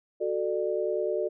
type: chord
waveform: sine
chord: D major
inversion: first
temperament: equal with one note detuned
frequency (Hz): 370 / 440 / 597.3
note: F#4 / A4 / D5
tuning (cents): 0 / 0 / +29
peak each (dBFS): -30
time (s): 0.2-1.29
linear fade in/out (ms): 20
effects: none